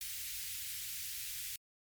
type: band-stop noise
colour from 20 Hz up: white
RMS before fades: -42 dBFS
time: 0.01-1.56 s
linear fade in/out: 2 ms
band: 120 to 1900 Hz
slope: 24 dB/octave
effects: MP3 96 kbps